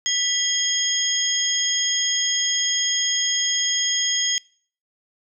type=tone cluster; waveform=sine; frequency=1978 / 3239 / 5090 / 6580 Hz; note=B6 / G#7 / D#8 / G#8; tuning=+2 / -44 / +39 / -17 cents; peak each=-29 / -23 / -28 / -23 dBFS; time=0.06-4.38 s; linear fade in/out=0 ms; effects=noise-tail reverb RT60 0.5 s tail -25 dB re dry